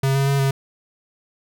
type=tone with pitch steps; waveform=square; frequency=135.2 / 137.4 / 139 / 136.1 Hz; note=C#3 / C#3 / C#3 / C#3; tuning=-43 / -15 / +5 / -31 cents; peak=-17 dBFS; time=0.03-0.51 s; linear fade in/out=5 ms; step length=120 ms; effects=none

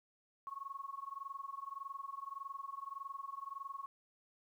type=tone with amplitude modulation; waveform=sine; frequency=1100 Hz; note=C#6; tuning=14 cents flat; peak=-39 dBFS; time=0.47-3.86 s; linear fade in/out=0 ms; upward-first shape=sine; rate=21.7 Hz; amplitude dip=90%; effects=12-bit

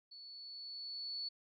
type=tone with level ramp; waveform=sine; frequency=4435 Hz; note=C#8; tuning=in tune; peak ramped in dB=-51 to -38 dBFS; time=0.11-1.29 s; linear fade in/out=10 ms; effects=none

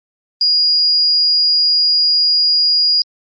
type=tone; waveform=sine; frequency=4869 Hz; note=D#8; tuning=38 cents flat; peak=-10 dBFS; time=0.41-3.02 s; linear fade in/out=2 ms; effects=Opus 24 kbps

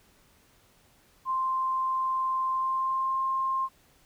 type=tone with pitch glide; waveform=sine; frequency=1046.5 to 1059.9 Hz; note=C6 to C6; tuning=0 to +22 cents; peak=-25 dBFS; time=1.25-3.69 s; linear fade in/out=50 ms; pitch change=+22 cents; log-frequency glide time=2.51-3.21 s; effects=pink hiss -62 dBFS RMS until 4.05 s

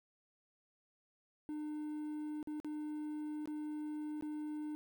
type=tone with dropouts; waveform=triangle; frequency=302.1 Hz; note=D4; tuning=49 cents sharp; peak=-37 dBFS; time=1.49-4.75 s; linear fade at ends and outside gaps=0 ms; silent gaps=2.428-2.473 / 2.601-2.646 / 3.457-3.475 / 4.21-4.224 s; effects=11-bit

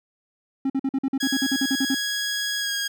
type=tone bursts; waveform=triangle; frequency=269.2 Hz; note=C4; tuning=49 cents sharp; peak=-18 dBFS; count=14; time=0.65-1.947 s; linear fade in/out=5 ms; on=49 ms; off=47 ms
type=tone with pitch glide; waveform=15% pulse; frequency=1661.2 to 1635.5 Hz; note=G#6 to G#6; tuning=0 to -27 cents; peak=-18 dBFS; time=1.2-2.88 s; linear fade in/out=10 ms; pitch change=-27 cents; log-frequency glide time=2.59-2.72 s
effects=none

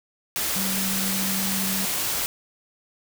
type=tone in noise; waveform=sine; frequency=192.4 Hz; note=G3; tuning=32 cents flat; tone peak=-28 dBFS; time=0.56-1.85 s; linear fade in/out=0 ms; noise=white; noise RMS=-26 dBFS; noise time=0.36-2.26 s; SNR=-5 dB; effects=none

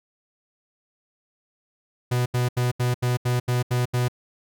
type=tone bursts; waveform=45% pulse; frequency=123.47 Hz; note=B2; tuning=in tune; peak=-20 dBFS; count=9; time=2.11-4.084 s; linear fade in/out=10 ms; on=150 ms; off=78 ms; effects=none

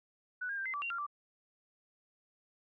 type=tone with pitch steps; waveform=sine; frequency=1484 / 1617 / 1577 / 2065 / 1159 / 2761 / 1385 / 1169 Hz; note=F#6 / G#6 / G6 / C7 / D6 / F7 / F6 / D6; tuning=+5 / -47 / +10 / -23 / -23 / -20 / -15 / -8 cents; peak=-35 dBFS; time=0.41-1.066 s; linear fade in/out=10 ms; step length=82 ms; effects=none

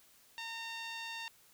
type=tone with low-pass filter; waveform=5% pulse; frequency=914 Hz; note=A#5; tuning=34 cents flat; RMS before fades=-43 dBFS; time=0.38-1.28 s; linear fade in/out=0 ms; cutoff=3400 Hz; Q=1.2; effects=white hiss -64 dBFS RMS until 1.53 s

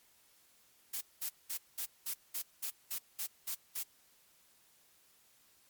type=noise bursts; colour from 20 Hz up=blue; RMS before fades=-38 dBFS; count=11; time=0.93-3.832 s; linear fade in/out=10 ms; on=82 ms; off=200 ms; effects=white hiss -67 dBFS RMS until 5.69 s + MP3 96 kbps

